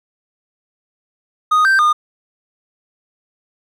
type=tone with pitch steps; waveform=triangle; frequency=1242 / 1563 / 1218 Hz; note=D#6 / G6 / D#6; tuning=-3 / -6 / -37 cents; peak=-8 dBFS; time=1.51-1.93 s; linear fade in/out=10 ms; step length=140 ms; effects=none